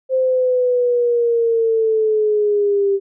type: linear sweep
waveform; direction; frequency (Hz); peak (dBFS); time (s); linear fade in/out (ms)
sine; down; 523.3 to 392.3; -13; 0.09-3; 50
effects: none